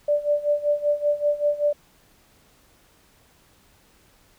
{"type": "tone with tremolo", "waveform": "sine", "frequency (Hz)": 587.3, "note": "D5", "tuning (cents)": 0, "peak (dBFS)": -16, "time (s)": [0.08, 1.73], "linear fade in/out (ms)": 5, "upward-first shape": "sine", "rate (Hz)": 5.2, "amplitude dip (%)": 85, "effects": ["pink hiss -58 dBFS RMS until 4.38 s"]}